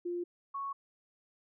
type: tone pair in turn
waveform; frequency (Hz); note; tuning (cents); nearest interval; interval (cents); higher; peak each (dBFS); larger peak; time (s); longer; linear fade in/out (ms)
sine; 350 / 1107.7; F4 / C#6; +4 / -2; octave + minor sixth; 1994; second; -33 / -35; first; 0.05-0.24 / 0.54-0.73; neither; 10
effects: none